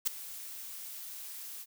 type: noise with ADSR envelope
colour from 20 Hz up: blue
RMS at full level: -26 dBFS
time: 0.05-1.66 s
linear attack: 23 ms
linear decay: 4 ms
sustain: -18 dB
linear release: 46 ms
effects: none